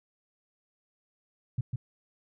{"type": "tone with echo", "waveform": "sine", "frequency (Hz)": 123.47, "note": "B2", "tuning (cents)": 0, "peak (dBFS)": -25, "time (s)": [1.58, 1.61], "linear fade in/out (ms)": 5, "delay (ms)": 150, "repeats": 1, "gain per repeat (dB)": -3, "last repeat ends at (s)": 1.76, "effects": []}